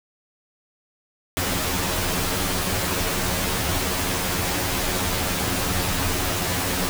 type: noise with comb filter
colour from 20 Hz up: pink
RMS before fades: -24 dBFS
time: 1.37-6.89 s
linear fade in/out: 0 ms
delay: 11 ms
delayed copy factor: +1
effects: none